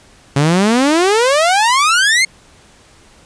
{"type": "exponential sweep", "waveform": "sawtooth", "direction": "up", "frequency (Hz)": [135.6, 2183], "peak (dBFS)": -6, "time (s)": [0.36, 2.25], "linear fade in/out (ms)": 5, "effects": ["pink hiss -46 dBFS RMS until 3.25 s", "resampled to 22050 Hz"]}